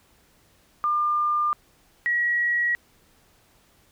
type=tone pair in turn; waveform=sine; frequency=1200 / 1913.7 Hz; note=D6 / A#6; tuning=+37 / +45 cents; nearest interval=minor sixth; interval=808 cents; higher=second; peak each=-20 dBFS; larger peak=neither; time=0.84-1.53 / 2.06-2.75 s; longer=neither; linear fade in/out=0 ms; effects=pink hiss -60 dBFS RMS until 3.91 s